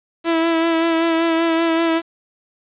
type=tone with vibrato; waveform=sawtooth; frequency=329.9 Hz; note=E4; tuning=1 cent sharp; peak=-11 dBFS; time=0.24-2.02 s; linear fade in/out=50 ms; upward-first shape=sine; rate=5.2 Hz; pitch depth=25 cents each way; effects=resampled to 8000 Hz + 7-bit